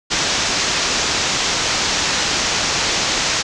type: low-pass noise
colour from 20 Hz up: white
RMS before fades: -19 dBFS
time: 0.1-3.43 s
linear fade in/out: 20 ms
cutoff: 6800 Hz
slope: 48 dB/octave
effects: none